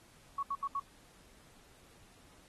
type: tone bursts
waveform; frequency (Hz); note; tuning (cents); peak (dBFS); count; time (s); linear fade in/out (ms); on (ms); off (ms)
sine; 1115; C#6; +10; -32; 4; 0.38-0.798; 5; 49; 74
effects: pink hiss -62 dBFS RMS until 2.48 s + AAC 32 kbps